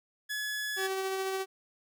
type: tone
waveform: sawtooth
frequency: 1700 Hz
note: G#6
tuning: 40 cents sharp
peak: -29 dBFS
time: 0.29-0.88 s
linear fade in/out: 20 ms
type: tone with tremolo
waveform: sawtooth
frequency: 382.8 Hz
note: G4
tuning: 41 cents flat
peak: -26 dBFS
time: 0.76-1.46 s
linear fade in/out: 50 ms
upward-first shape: sine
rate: 14 Hz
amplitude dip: 25%
effects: none